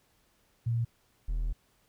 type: tone pair in turn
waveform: sine / triangle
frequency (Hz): 116.54 / 40.26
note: A#2 / E1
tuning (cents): 0 / -40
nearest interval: octave + tritone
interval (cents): 1840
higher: first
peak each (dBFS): -26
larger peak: neither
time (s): 0.66-0.85 / 1.28-1.53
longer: second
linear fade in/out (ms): 10
effects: pink hiss -69 dBFS RMS until 1.88 s